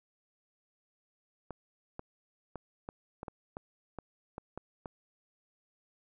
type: clicks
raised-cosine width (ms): 1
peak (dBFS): -26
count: 11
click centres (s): 1.507 / 1.994 / 2.557 / 2.889 / 3.231 / 3.282 / 3.569 / 3.987 / 4.381 / 4.576 / 4.858
effects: none